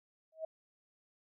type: tone with exponential growth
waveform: sine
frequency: 639 Hz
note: D#5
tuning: 46 cents sharp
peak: -33 dBFS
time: 0.32-0.45 s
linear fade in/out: 5 ms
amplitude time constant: 28 ms
effects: none